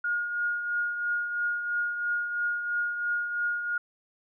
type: tone with tremolo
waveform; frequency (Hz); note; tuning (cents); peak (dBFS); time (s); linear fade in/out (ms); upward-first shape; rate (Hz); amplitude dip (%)
sine; 1430; F6; +41; -24; 0.04-3.78; 5; triangle; 3; 55
effects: none